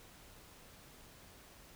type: silence
effects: pink hiss -58 dBFS RMS until 1.75 s